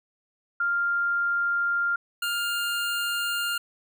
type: tone pair in turn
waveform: sine / 25% pulse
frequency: 1396.9 / 1403.9 Hz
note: F6 / F6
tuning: 0 / +9 cents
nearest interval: unison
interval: 9 cents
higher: second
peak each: -22 dBFS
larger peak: neither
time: 0.6-1.96 / 2.22-3.58 s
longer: neither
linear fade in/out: 5 ms
effects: none